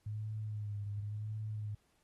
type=tone with vibrato; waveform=sine; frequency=105.1 Hz; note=G#2; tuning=21 cents sharp; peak=-37 dBFS; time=0.06-1.75 s; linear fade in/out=5 ms; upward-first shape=sine; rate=0.93 Hz; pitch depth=49 cents each way; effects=pink hiss -75 dBFS RMS until 2.03 s + AAC 32 kbps